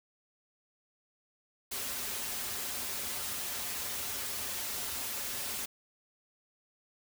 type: noise with comb filter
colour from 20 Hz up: white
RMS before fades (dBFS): -37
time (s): 1.71-5.66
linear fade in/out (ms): 10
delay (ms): 6.2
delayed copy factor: -0.8
effects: none